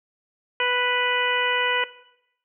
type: harmonic tone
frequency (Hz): 493.9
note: B4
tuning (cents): 0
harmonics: 1 / 2 / 3 / 4 / 5 / 6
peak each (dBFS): -27 / -27 / -27 / -27 / -27 / -27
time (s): 0.6-1.84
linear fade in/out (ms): 2
effects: noise-tail reverb RT60 0.8 s tail -17 dB re dry

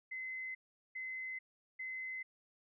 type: tone bursts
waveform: sine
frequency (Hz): 2048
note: C7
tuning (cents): -38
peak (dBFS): -40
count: 3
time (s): 0.11-2.23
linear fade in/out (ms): 10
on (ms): 440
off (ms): 400
effects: none

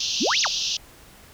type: band-pass noise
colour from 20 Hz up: white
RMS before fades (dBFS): -26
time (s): 0-0.77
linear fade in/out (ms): 5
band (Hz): 2700 to 6200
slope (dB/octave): 96
type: exponential two-way sweep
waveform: sine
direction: up then down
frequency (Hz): 174.61 to 6750 to 470.4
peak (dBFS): -20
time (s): 0.2-0.48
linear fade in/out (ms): 20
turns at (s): 0.41
effects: pink hiss -49 dBFS RMS until 1.33 s

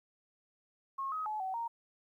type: tone with pitch steps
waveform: sine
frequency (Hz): 1084 / 1265 / 856 / 758 / 929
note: C#6 / D#6 / A5 / F#5 / A#5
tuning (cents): -39 / +28 / -48 / +42 / -6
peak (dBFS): -34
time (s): 0.98-1.68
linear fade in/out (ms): 10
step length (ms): 140
effects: 12-bit

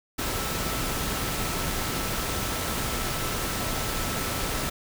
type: tone in noise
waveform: sine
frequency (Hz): 1318.5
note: E6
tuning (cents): 0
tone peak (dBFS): -39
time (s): 0.18-4.7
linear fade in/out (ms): 10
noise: pink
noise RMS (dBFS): -29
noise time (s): 0.18-4.7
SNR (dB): -13
effects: none

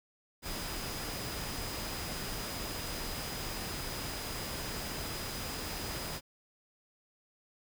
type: tone in noise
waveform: sine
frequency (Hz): 4967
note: D#8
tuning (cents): -4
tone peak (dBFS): -46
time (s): 0.42-6.21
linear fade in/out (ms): 50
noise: pink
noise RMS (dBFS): -39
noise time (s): 0.42-6.21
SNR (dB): -10
effects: none

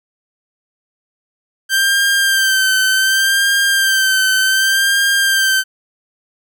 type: tone with vibrato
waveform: sawtooth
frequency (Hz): 1568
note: G6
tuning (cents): 0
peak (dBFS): -8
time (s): 1.69-5.64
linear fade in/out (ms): 50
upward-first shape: sine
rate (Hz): 0.67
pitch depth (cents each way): 40
effects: none

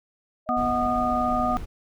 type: tone with pitch glide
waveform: sine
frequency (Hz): 630 to 623.8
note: D#5 to D#5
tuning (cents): +21 to +4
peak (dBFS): -29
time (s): 0.46-1.57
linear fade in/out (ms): 50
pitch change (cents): -17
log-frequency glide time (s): 0.99-1.1
type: harmonic tone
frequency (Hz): 245.3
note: B3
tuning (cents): -12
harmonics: 1 / 3 / 5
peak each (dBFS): -27 / -25 / -26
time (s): 0.49-1.57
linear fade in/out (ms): 0
type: noise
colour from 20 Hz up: brown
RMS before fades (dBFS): -35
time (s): 0.56-1.66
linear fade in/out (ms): 20
effects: none

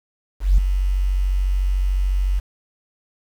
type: tone with ADSR envelope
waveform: sine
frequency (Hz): 46.91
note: F#1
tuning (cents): +25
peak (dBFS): -7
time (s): 0.4-2.4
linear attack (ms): 180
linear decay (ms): 4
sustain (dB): -9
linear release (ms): 16
effects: tanh soft clip ceiling -6 dBFS + 7-bit

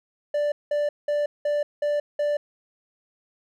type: tone bursts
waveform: triangle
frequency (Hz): 587.3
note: D5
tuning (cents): 0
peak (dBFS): -19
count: 6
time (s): 0.34-2.37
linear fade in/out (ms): 5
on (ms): 180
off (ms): 190
effects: none

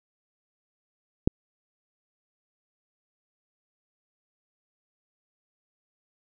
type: click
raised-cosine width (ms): 3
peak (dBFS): -6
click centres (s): 1.275
effects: none

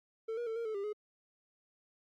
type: tone with pitch steps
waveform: triangle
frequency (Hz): 447.3 / 477.2 / 446.9 / 464.4 / 435.9 / 398.4 / 421.4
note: A4 / A#4 / A4 / A#4 / A4 / G4 / G#4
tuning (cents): +28 / +41 / +27 / -7 / -16 / +28 / +25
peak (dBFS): -33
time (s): 0.28-0.931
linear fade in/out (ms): 10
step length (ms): 93
effects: Opus 48 kbps

